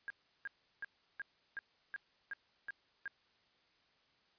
sine tone bursts, 1619 Hz, G#6, 45 cents flat, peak -39 dBFS, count 9, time 0.08-3.078 s, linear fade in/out 0 ms, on 22 ms, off 350 ms, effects white hiss -72 dBFS RMS until 4.38 s + resampled to 11025 Hz

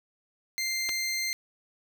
20% pulse tone, 2093 Hz, C7, in tune, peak -23 dBFS, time 0.58-1.33 s, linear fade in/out 0 ms
clicks, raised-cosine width 0.2 ms, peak -19 dBFS, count 2, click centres 0.89 / 0.893 s
effects none

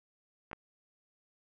clicks, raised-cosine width 0.5 ms, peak -30 / -23 dBFS, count 2, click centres 0.514 / 0.531 s, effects none

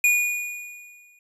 square tone with exponential decay, 2448 Hz, D#7, 29 cents flat, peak -15 dBFS, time 0.04-1.19 s, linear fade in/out 2 ms, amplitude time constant 250 ms, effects resampled to 32000 Hz

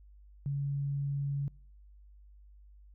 sine tone, 140.7 Hz, C#3, 26 cents sharp, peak -30 dBFS, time 0.46-1.48 s, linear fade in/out 0 ms, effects noise-tail reverb RT60 0.6 s tail -25 dB re dry + added 50 Hz sine -53 dBFS peak until 2.94 s

